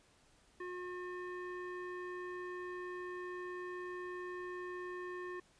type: tone with low-pass filter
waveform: square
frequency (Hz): 360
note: F#4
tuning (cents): -47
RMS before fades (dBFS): -44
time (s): 0.6-5.4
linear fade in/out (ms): 5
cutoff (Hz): 1700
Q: 2.8
effects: pink hiss -68 dBFS RMS until 5.59 s + resampled to 22050 Hz